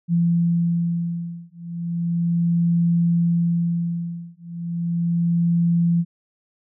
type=beating tone pair; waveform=sine; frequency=170.1 / 170.45 Hz; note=F3 / F3; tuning=-45 / -42 cents; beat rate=0.35 Hz; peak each=-21 dBFS; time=0.08-6.05 s; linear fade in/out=50 ms; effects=none